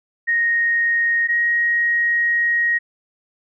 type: tone pair in turn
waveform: sine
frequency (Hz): 1864.7 / 1883.1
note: A#6 / A#6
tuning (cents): 0 / +17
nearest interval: unison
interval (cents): 17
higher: second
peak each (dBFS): -15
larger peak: neither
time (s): 0.27-1.28 / 1.28-2.79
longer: second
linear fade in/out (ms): 20
effects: none